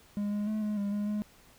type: tone with pitch steps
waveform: triangle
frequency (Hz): 205.1 / 207.1 / 215.1 / 210.6 / 201.8 / 206.5 / 209.6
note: G#3 / G#3 / A3 / G#3 / G#3 / G#3 / G#3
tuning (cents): -21 / -5 / -39 / +24 / -49 / -10 / +16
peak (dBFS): -27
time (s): 0.17-1.22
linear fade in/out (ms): 0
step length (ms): 150
effects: pink hiss -59 dBFS RMS until 1.58 s